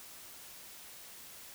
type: silence
effects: white hiss -51 dBFS RMS until 1.54 s